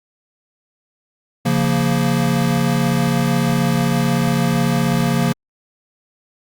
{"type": "chord", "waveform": "square", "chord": "Bb minor", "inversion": "first", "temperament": "equal", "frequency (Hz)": [138.59, 174.61, 233.1], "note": ["Db3", "F3", "Bb3"], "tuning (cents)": [0, 0, 0], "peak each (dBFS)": -20, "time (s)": [1.45, 5.33], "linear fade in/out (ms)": 10, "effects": ["Opus 48 kbps"]}